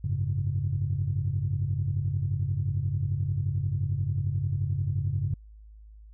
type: chord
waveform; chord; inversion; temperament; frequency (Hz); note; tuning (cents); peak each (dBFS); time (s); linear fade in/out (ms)
sine; F# suspended second; none; equal; 92.5 / 103.83 / 138.59; F#2 / G#2 / C#3; 0 / 0 / 0; -29; 0.04-5.34; 5
effects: tanh soft clip ceiling -17 dBFS + added 53 Hz sine -46 dBFS peak until 6.13 s